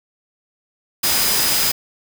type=tone in noise; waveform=sine; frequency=4978 Hz; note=D#8; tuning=in tune; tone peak=-23 dBFS; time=1.03-1.72 s; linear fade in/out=10 ms; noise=white; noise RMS=-18 dBFS; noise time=1.03-1.72 s; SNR=-8 dB; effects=none